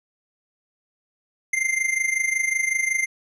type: tone with amplitude modulation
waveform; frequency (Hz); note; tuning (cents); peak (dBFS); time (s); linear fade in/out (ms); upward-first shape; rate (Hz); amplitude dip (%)
square; 2093; C7; 0; -18; 1.53-3.06; 5; sine; 25.4; 75
effects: resampled to 24000 Hz